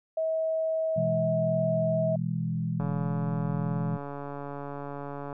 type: tone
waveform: sine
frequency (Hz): 642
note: E5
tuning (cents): -46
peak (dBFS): -25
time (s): 0.17-2.16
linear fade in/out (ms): 5
type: chord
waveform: sine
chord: E major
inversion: second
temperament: equal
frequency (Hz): 123.47 / 164.81 / 207.7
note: B2 / E3 / G#3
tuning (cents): 0 / 0 / 0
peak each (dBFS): -32 / -29 / -35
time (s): 0.96-3.97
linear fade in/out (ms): 10
type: click train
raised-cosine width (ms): 1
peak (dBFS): -24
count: 360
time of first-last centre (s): 2.8-5.328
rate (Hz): 142
effects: none